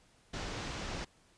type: low-pass noise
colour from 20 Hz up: pink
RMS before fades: -40 dBFS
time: 0.33-1.05 s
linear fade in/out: 10 ms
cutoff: 6400 Hz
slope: 24 dB/octave
effects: pink hiss -66 dBFS RMS until 1.37 s + resampled to 22050 Hz